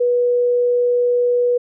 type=tone; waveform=sine; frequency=487.5 Hz; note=B4; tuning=23 cents flat; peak=-13 dBFS; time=0-1.58 s; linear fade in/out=10 ms; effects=none